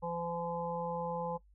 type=harmonic tone; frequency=170.5 Hz; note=F3; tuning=41 cents flat; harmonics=1 / 3 / 5 / 6; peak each=-41 / -38 / -39 / -44 dBFS; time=0.02-1.38 s; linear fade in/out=20 ms; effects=noise-tail reverb RT60 0.1 s tail -18 dB re dry + added 50 Hz sine -60 dBFS peak until 1.54 s